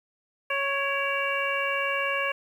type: harmonic tone with a mistuned harmonic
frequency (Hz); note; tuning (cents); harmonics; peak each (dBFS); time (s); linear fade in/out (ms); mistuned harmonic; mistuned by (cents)
554.4; C#5; 0; 1 / 2 / 3 / 4 / 5; -31 / -31 / -31 / -31 / -31; 0.5-2.32; 5; 4; +59
effects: 9-bit